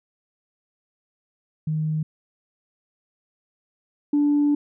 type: tone pair in turn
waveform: sine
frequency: 155.56 / 291.5 Hz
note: D#3 / D4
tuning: 0 / -13 cents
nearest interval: major seventh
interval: 1087 cents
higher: second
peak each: -21 / -15 dBFS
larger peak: second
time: 1.67-2.03 / 4.13-4.55 s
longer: second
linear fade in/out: 5 ms
effects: tanh soft clip ceiling -13 dBFS